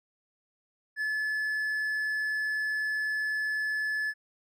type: tone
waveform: triangle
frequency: 1724 Hz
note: A6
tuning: 36 cents flat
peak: -26 dBFS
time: 0.96-4.14 s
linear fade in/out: 50 ms
effects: none